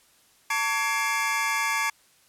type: tone cluster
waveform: square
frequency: 898 / 1138 / 1674 / 2124 / 2332 Hz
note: A5 / C#6 / G#6 / C7 / D7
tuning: +35 / +45 / +13 / +25 / -13 cents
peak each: -31 dBFS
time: 0.5-1.9 s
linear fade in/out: 5 ms
effects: white hiss -60 dBFS RMS until 2.28 s + low-pass 12000 Hz 12 dB/octave